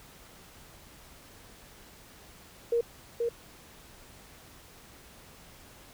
sine tone with echo, 469.6 Hz, A#4, 13 cents sharp, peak -23 dBFS, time 2.72-2.81 s, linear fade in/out 5 ms, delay 480 ms, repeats 1, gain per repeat -3 dB, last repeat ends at 3.29 s, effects pink hiss -53 dBFS RMS until 5.93 s

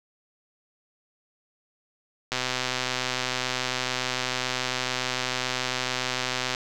click train, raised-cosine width 0.2 ms, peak -9 dBFS, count 538, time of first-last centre 2.32-6.548 s, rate 127 Hz, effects none

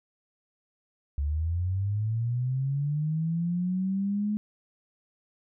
sine linear sweep, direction up, 69.3 to 212.5 Hz, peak -25 dBFS, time 1.18-4.37 s, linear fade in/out 0 ms, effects none

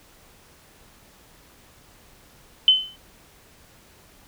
sine tone with exponential decay, 3048 Hz, G7, 49 cents flat, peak -8 dBFS, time 2.68-2.96 s, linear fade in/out 1 ms, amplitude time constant 59 ms, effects pink hiss -53 dBFS RMS until 4.27 s

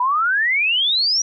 sine exponential sweep, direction up, 962 to 5830 Hz, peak -15 dBFS, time 0-1.22 s, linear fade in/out 5 ms, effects none

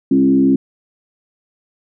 sine tone with frequency modulation, 270 Hz, C#4, 45 cents flat, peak -9 dBFS, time 0.11-0.56 s, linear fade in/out 5 ms, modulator 66.5 Hz, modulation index 0.86, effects none

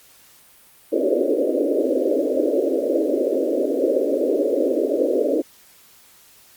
white band-pass noise, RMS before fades -20 dBFS, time 0.92-5.42 s, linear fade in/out 10 ms, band 260 to 600 Hz, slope 96 dB/octave, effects white hiss -51 dBFS RMS until 6.56 s + Opus 48 kbps

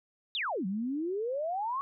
sine exponential two-way sweep, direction down then up, 3951 to 181 to 1132 Hz, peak -30 dBFS, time 0.35-1.81 s, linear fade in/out 0 ms, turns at 0.66 s, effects none

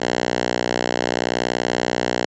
5% pulse tone with high-pass filter, 60.6 Hz, B1, 32 cents flat, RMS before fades -22 dBFS, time 0-2.26 s, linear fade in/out 10 ms, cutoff 200 Hz, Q 0.51, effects resampled to 16000 Hz

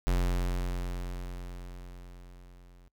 square tone with level ramp, 44.58 Hz, F1, 36 cents sharp, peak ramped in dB -24 to -54 dBFS, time 0.07-2.88 s, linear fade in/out 0 ms, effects noise-tail reverb RT60 0.1 s tail -22 dB re dry

